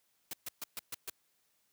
white noise bursts, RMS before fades -40 dBFS, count 6, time 0.31-1.098 s, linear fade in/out 2 ms, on 23 ms, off 130 ms, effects white hiss -75 dBFS RMS until 1.72 s + high-pass 60 Hz 12 dB/octave

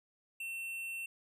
triangle tone with hard clipping, 2700 Hz, E7, 41 cents sharp, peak -40 dBFS, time 0.4-1.06 s, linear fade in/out 5 ms, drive 13 dB, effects none

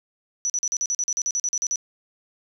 sine tone bursts, 5920 Hz, F#8, in tune, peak -21 dBFS, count 15, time 0.45-1.758 s, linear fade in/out 0 ms, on 48 ms, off 42 ms, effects none

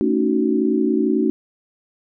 sine chord, D# half-diminished seventh, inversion second, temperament just, 224 / 280 / 311.1 / 373.4 Hz, A3 / C#4 / D#4 / F#4, +31 / +18 / 0 / +16 cents, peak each -21 dBFS, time 0.01-1.3 s, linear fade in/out 0 ms, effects none

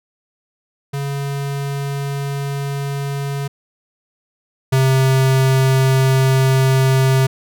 square tone pair in turn, 140 / 132.52 Hz, C#3 / C3, +18 / +22 cents, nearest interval minor second, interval 96 cents, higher first, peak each -21 / -12 dBFS, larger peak second, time 0.93-3.48 / 4.72-7.27 s, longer neither, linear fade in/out 10 ms, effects none

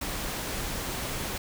pink noise, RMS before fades -33 dBFS, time 0.01-1.38 s, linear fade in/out 5 ms, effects none

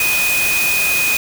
sine tone in noise, 2489 Hz, D#7, in tune, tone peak -15 dBFS, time 0-1.17 s, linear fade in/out 2 ms, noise white, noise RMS -20 dBFS, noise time 0-1.17 s, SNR +2 dB, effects none

